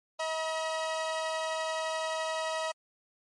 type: tone pair together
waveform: sawtooth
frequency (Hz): 638 / 962.8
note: D#5 / B5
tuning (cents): +43 / -44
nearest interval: perfect fifth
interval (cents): 713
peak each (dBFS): -28 / -32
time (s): 0.19-2.72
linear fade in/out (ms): 10
effects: low-pass 8000 Hz 12 dB/octave + MP3 48 kbps